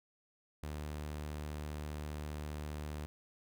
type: tone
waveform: sawtooth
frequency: 75 Hz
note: D2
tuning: 37 cents sharp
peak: -36 dBFS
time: 0.63-3.06 s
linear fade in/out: 0 ms
effects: none